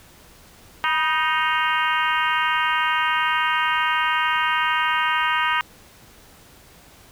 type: harmonic tone with a mistuned harmonic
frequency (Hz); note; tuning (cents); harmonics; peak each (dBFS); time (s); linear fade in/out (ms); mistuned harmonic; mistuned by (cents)
311.1; D#4; 0; 3 / 4 / 5 / 6 / 7 / 8 / 9 / 10; -24 / -24 / -25 / -27 / -29 / -32 / -29 / -34; 0.84-5.61; 0; 3; +59
effects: pink hiss -49 dBFS RMS until 7.11 s